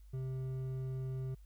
triangle tone with hard clipping, 130.81 Hz, C3, in tune, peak -38 dBFS, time 0.13-1.35 s, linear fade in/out 10 ms, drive 10 dB, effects added 50 Hz sine -53 dBFS peak until 1.45 s + white hiss -75 dBFS RMS until 1.45 s

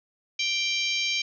harmonic tone with a mistuned harmonic, 784 Hz, G5, in tune, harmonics 3 / 4 / 5 / 6 / 7 / 8, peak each -28 / -30 / -32 / -34 / -35 / -36 dBFS, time 0.39-1.22 s, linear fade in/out 5 ms, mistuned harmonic 8, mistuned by +36 cents, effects none

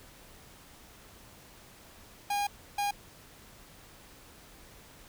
45% pulse tone bursts at uneven times, 814 Hz, G#5, 35 cents flat, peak -28 dBFS, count 2, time 2.3-2.47 / 2.78-2.91 s, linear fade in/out 5 ms, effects pink hiss -54 dBFS RMS until 5.08 s

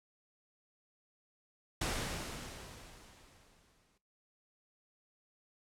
pink noise with exponential decay, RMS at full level -34 dBFS, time 1.81-3.98 s, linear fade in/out 5 ms, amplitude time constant 470 ms, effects noise-tail reverb RT60 0.3 s tail -19 dB re dry + low-pass 10000 Hz 12 dB/octave

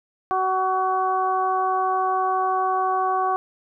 harmonic tone, 375.5 Hz, F#4, 26 cents sharp, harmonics 1 / 2 / 3 / 4, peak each -28 / -22 / -23 / -36 dBFS, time 0.31-3.36 s, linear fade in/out 0 ms, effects none

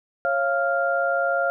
sine tone cluster, 549 / 690 / 1397 Hz, C#5 / F5 / F6, -17 / -21 / 0 cents, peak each -24 dBFS, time 0.25-1.5 s, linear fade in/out 0 ms, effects none

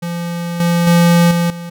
square tone with level steps, 171.6 Hz, F3, 30 cents flat, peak -20 / -12 / -8 / -13 / -26 dBFS, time 0.02-1.7 s, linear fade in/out 10 ms, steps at 0.6 / 0.87 / 1.31 / 1.5 s, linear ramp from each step 2 ms, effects none

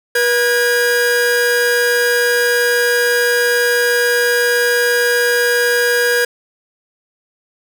45% pulse tone pair together, 483.3 / 1638 Hz, B4 / G#6, -38 / -24 cents, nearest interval octave + major sixth, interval 2114 cents, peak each -15 dBFS, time 0.15-6.25 s, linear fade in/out 5 ms, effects 7-bit

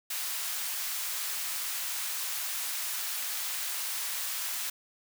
white high-pass noise, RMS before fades -34 dBFS, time 0.1-4.7 s, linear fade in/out 5 ms, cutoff 1000 Hz, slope 12 dB/octave, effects none

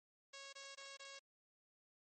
5% pulse tone bursts, 550 Hz, C#5, 14 cents flat, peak -40 dBFS, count 4, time 0.33-1.193 s, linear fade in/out 10 ms, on 200 ms, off 21 ms, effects low-pass 12000 Hz 12 dB/octave + MP3 32 kbps

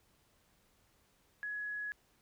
sine tone, 1682 Hz, G#6, 22 cents sharp, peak -37 dBFS, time 1.43-1.92 s, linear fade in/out 0 ms, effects pink hiss -71 dBFS RMS until 2.21 s

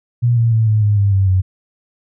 sine tone with pitch steps, 120 / 115.78 / 111.71 / 107.78 / 103.98 / 100.33 / 96.8 / 93.39 Hz, B2 / A#2 / A2 / A2 / G#2 / G2 / G2 / F#2, -49 / -11 / +27 / -35 / +3 / +41 / -21 / +17 cents, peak -10 dBFS, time 0.22-1.42 s, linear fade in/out 20 ms, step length 150 ms, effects none

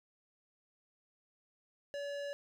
sine tone with hard clipping, 570 Hz, C#5, 48 cents sharp, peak -40 dBFS, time 1.94-2.33 s, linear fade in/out 0 ms, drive 16 dB, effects none

